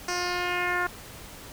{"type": "tone with low-pass filter sweep", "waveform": "10% pulse", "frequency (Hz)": 355.8, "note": "F4", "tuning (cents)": 32, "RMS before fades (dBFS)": -28, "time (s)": [0.08, 0.87], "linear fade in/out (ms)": 5, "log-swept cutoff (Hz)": [6700, 1500], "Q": 2.5, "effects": ["pink hiss -44 dBFS RMS until 1.52 s"]}